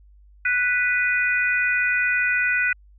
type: harmonic tone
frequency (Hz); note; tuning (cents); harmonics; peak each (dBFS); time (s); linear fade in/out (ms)
493.9; B4; 0; 3 / 4 / 5; -21 / -24 / -24; 0.45-2.73; 5
effects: added 50 Hz sine -48 dBFS peak until 2.98 s